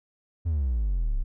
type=exponential sweep; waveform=triangle; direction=down; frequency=87.31 to 30.71 Hz; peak=-20 dBFS; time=0.45-1.24 s; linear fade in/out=20 ms; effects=tanh soft clip ceiling -17 dBFS